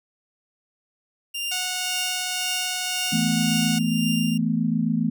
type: tone with tremolo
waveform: sawtooth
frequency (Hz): 2794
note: F7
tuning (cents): 0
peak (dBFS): -22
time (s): 1.34-4.38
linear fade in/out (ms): 10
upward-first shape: triangle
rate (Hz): 1.9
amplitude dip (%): 60
type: tone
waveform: 5% pulse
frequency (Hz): 733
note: F#5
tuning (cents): -16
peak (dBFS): -15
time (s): 1.51-3.79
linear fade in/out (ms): 10
type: chord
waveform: sine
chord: E suspended fourth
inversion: none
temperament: just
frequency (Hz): 164.81 / 219.8 / 247.2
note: E3 / A3 / B3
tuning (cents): 0 / -2 / +2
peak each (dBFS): -25 / -23 / -25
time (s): 3.12-5.1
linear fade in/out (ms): 10
effects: none